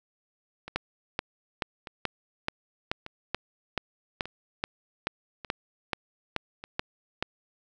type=two click trains; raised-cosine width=0.3 ms; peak=-11 / -23 dBFS; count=16 / 6; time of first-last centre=0.76-7.226 / 0.68-6.639 s; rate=2.32 / 0.839 Hz; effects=none